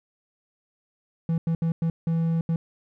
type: tone bursts at uneven times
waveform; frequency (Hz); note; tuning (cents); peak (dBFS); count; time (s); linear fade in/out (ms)
triangle; 164.81; E3; 0; -19; 6; 1.29-1.38 / 1.47-1.55 / 1.62-1.72 / 1.82-1.9 / 2.07-2.41 / 2.49-2.56; 2
effects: none